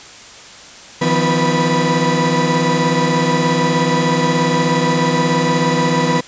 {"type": "tone cluster", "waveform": "35% pulse", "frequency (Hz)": [156.8, 173.5, 253.6, 488.3, 983], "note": ["D#3", "F3", "B3", "B4", "B5"], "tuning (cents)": [14, -11, 46, -20, -8], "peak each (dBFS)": -18, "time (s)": [1.01, 6.21], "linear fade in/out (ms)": 10, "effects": ["white hiss -37 dBFS RMS until 6.27 s", "resampled to 16000 Hz"]}